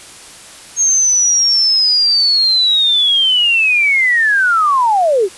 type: linear sweep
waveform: sine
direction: down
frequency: 6510 to 349.2 Hz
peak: -9 dBFS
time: 0.76-5.29 s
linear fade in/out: 50 ms
effects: white hiss -36 dBFS RMS until 5.37 s + resampled to 24000 Hz